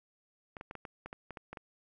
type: clicks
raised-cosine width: 0.5 ms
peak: -28 dBFS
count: 11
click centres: 0.568 / 0.611 / 0.711 / 0.753 / 0.852 / 1.06 / 1.129 / 1.307 / 1.372 / 1.53 / 1.572 s
effects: none